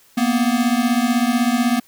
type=beating tone pair; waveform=square; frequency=233.1 / 249.1 Hz; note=A#3 / B3; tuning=0 / +15 cents; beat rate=16 Hz; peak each=-19 dBFS; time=0.17-1.8 s; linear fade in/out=10 ms; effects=white hiss -53 dBFS RMS until 1.87 s